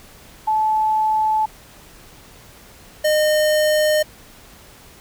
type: tone pair in turn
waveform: sine / square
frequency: 867 / 611.1 Hz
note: A5 / D#5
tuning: -26 / -31 cents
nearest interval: tritone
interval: 605 cents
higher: first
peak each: -15 dBFS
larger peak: neither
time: 0.47-1.46 / 3.04-4.03 s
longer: neither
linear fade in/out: 10 ms
effects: pink hiss -45 dBFS RMS until 5 s